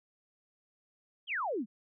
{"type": "exponential sweep", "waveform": "sine", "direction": "down", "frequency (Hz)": [3352, 189.7], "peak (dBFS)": -31, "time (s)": [1.27, 1.66], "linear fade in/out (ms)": 50, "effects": []}